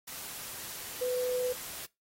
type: tone in noise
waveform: sine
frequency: 500 Hz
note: B4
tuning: 21 cents sharp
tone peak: -28 dBFS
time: 1.01-1.53 s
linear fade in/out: 10 ms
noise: white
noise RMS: -42 dBFS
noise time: 0.07-1.86 s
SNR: +11 dB
effects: noise-tail reverb RT60 0.2 s tail -21 dB re dry + AAC 48 kbps